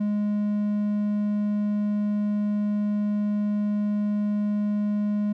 triangle tone, 207.7 Hz, G#3, in tune, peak -20 dBFS, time 0-5.33 s, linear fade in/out 10 ms, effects none

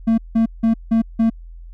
triangle tone bursts, 226 Hz, A3, 47 cents sharp, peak -10 dBFS, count 5, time 0.07-1.3 s, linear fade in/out 10 ms, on 110 ms, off 170 ms, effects added 42 Hz sine -34 dBFS peak until 1.73 s

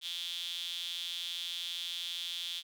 sawtooth tone with high-pass filter, 172.5 Hz, F3, 21 cents flat, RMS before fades -39 dBFS, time 0.01-2.63 s, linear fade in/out 50 ms, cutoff 3400 Hz, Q 9.3, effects none

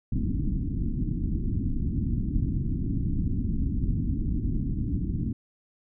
pink low-pass noise, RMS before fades -27 dBFS, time 0.12-5.33 s, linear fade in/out 5 ms, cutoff 300 Hz, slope 48 dB/octave, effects none

